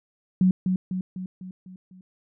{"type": "tone with echo", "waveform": "sine", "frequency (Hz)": 185, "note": "F#3", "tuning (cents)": 0, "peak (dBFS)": -15, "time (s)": [0.41, 0.51], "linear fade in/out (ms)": 2, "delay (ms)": 250, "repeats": 6, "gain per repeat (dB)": -5, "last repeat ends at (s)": 2.01, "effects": []}